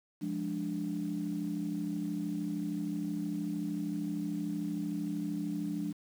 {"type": "chord", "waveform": "sine", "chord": "D diminished", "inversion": "first", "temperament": "equal", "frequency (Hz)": [174.61, 207.7, 293.7], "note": ["F3", "Ab3", "D4"], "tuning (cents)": [0, 0, 0], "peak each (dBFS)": [-37, -37, -35], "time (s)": [0.21, 5.93], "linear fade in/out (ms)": 20, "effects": ["tanh soft clip ceiling -24 dBFS", "9-bit"]}